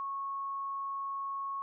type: tone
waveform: sine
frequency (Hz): 1100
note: C#6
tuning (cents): -14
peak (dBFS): -34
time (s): 0-1.62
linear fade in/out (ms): 0
effects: none